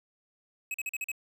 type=tone bursts; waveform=square; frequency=2559 Hz; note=D#7; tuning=48 cents sharp; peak=-32 dBFS; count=6; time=0.71-1.117 s; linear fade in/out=2 ms; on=32 ms; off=43 ms; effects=none